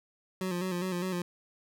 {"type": "tone with vibrato", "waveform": "25% pulse", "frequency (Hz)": 181.2, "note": "F#3", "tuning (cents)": -36, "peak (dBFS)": -27, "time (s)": [0.41, 1.22], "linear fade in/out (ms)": 2, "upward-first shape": "square", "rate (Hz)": 4.9, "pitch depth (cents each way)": 50, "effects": []}